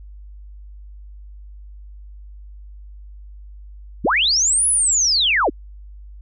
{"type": "linear two-way sweep", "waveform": "sine", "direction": "up then down", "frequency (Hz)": [85.7, 10470, 204.9], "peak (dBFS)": -14, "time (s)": [4.04, 5.5], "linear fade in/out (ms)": 10, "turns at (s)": 4.68, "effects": ["added 50 Hz sine -36 dBFS peak until 6.21 s"]}